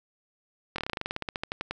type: slowing click train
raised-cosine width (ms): 0.3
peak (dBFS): -15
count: 19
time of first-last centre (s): 0.76-1.71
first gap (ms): 23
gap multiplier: 1.09
effects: none